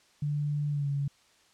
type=tone with pitch glide; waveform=sine; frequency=146.83 to 141.17 Hz; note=D3 to C#3; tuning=0 to +32 cents; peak=-27 dBFS; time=0.22-1.08 s; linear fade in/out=5 ms; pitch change=-68 cents; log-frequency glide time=0.7-0.88 s; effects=white hiss -63 dBFS RMS until 1.53 s + low-pass 7000 Hz 12 dB/octave